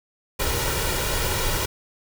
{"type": "noise with comb filter", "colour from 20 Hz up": "pink", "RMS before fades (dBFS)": -24, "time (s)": [0.39, 1.66], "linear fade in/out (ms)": 10, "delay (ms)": 2.1, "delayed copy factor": 0.6, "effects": []}